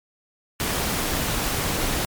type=noise with amplitude modulation; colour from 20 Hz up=pink; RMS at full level=-22 dBFS; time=0.6-2.05 s; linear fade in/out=0 ms; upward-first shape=sine; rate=284 Hz; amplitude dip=55%; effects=MP3 96 kbps